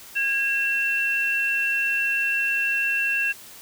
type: tone pair together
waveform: sine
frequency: 1640 / 2703 Hz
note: G#6 / E7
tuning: -22 / +43 cents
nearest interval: major sixth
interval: 865 cents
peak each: -25 / -22 dBFS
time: 0.15-3.33 s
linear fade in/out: 20 ms
effects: white hiss -44 dBFS RMS until 3.61 s